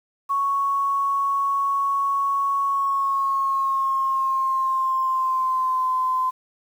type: tone with pitch glide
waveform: sine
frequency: 1108.7 to 1028.5 Hz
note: C#6 to C6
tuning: 0 to -30 cents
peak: -19 dBFS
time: 0.29-6.31 s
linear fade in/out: 20 ms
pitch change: -130 cents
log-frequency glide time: 2.64-5.9 s
effects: 8-bit